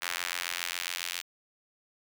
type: tone with high-pass filter sweep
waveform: square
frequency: 43.65 Hz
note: F1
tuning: in tune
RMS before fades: -35 dBFS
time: 0.01-1.22 s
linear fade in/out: 20 ms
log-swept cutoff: 1700 to 2700 Hz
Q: 1.1
effects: none